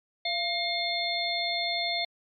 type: harmonic tone with a mistuned harmonic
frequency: 713 Hz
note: F5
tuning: 36 cents sharp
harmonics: 1 / 3 / 5 / 6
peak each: -32 / -32 / -32 / -32 dBFS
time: 0.25-2.05 s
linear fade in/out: 5 ms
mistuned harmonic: 1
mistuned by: -66 cents
effects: MP3 64 kbps